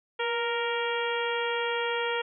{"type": "harmonic tone with a mistuned harmonic", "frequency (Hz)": 466.2, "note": "A#4", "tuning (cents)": 0, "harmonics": [1, 2, 3, 4, 5, 6, 7], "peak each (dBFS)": [-30, -33, -35, -36, -37, -38, -38], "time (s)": [0.19, 2.22], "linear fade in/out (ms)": 10, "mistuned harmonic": 1, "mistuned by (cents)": 34, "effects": []}